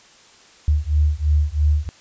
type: beating tone pair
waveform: sine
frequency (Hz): 73.42 / 76.42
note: D2 / D#2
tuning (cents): 0 / -31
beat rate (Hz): 3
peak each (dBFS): -18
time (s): 0.68-1.89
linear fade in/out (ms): 0
effects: white hiss -49 dBFS RMS until 2 s + resampled to 16000 Hz